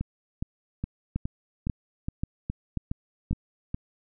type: two click trains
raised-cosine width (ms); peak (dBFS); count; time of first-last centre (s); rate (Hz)
5; -15 / -17; 5 / 10; 1.16-3.311 / 0.01-3.744; 1.86 / 2.41
effects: none